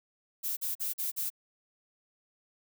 violet noise bursts, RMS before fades -33 dBFS, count 5, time 0.43-1.302 s, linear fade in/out 20 ms, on 140 ms, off 43 ms, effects none

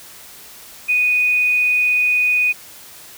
sine tone, 2481 Hz, D#7, 6 cents flat, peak -13 dBFS, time 0.88-2.53 s, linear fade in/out 20 ms, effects white hiss -40 dBFS RMS until 3.17 s

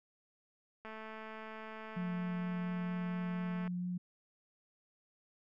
click train, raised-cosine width 0.5 ms, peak -33 dBFS, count 620, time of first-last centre 0.85-3.676 s, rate 219 Hz
sine tone with vibrato, 178.6 Hz, F3, 39 cents sharp, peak -35 dBFS, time 1.96-3.98 s, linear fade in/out 10 ms, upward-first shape sine, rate 4.3 Hz, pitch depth 8 cents each way
effects none

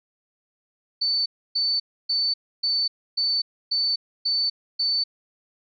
sine tone bursts, 4516 Hz, C#8, 31 cents sharp, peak -20 dBFS, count 8, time 1.01-5.04 s, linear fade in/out 10 ms, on 250 ms, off 290 ms, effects none

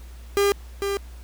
45% pulse tone pair in turn, 402.3 / 398.6 Hz, G4 / G4, +45 / +29 cents, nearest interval unison, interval 16 cents, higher first, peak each -17 / -23 dBFS, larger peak first, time 0.37-0.52 / 0.82-0.97 s, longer neither, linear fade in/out 0 ms, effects added 60 Hz sine -38 dBFS peak until 1.23 s + pink hiss -52 dBFS RMS until 1.23 s

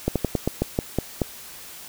slowing click train, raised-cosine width 2 ms, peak -7 dBFS, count 9, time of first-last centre 0.08-1.218 s, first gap 77 ms, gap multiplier 1.17, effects white hiss -41 dBFS RMS until 1.88 s

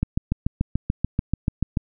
click train, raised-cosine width 5 ms, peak -8 dBFS, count 13, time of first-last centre 0.03-1.772 s, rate 6.89 Hz, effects none

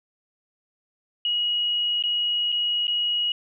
sine tone with dropouts, 2900 Hz, F#7, 35 cents flat, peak -21 dBFS, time 1.25-3.32 s, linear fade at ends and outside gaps 2 ms, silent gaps 2.025-2.037 / 2.52-2.524 / 2.87-2.879 s, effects none

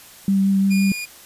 sine tone with vibrato, 195 Hz, G3, 9 cents flat, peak -14 dBFS, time 0.28-0.92 s, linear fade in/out 2 ms, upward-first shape triangle, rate 5.8 Hz, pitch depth 14 cents each way
sawtooth tone, 2435 Hz, D#7, 38 cents flat, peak -23 dBFS, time 0.7-1.06 s, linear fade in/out 20 ms
effects white hiss -44 dBFS RMS until 1.25 s + resampled to 32000 Hz

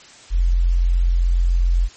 sine tone, 43.65 Hz, F1, in tune, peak -13 dBFS, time 0.3-1.89 s, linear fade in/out 50 ms, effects white hiss -44 dBFS RMS until 1.96 s + MP3 32 kbps

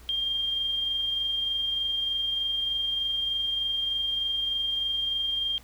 sine tone with amplitude modulation, 3200 Hz, G7, 35 cents sharp, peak -24 dBFS, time 0.09-5.58 s, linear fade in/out 0 ms, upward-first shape sine, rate 23.3 Hz, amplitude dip 30%, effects added 60 Hz sine -48 dBFS peak until 5.63 s + pink hiss -54 dBFS RMS until 5.63 s

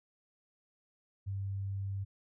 sine tone, 98.1 Hz, G2, 2 cents sharp, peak -34 dBFS, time 1.26-2.05 s, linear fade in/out 20 ms, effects none

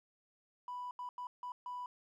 triangle tone bursts at uneven times, 987.8 Hz, B5, in tune, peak -37 dBFS, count 5, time 0.68-0.91 / 0.99-1.09 / 1.18-1.27 / 1.43-1.52 / 1.66-1.86 s, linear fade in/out 2 ms, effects tanh soft clip ceiling -37 dBFS

